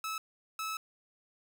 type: tone bursts at uneven times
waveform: sawtooth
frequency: 1300 Hz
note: E6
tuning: 24 cents flat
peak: -31 dBFS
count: 2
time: 0.04-0.18 / 0.59-0.77 s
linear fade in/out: 2 ms
effects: none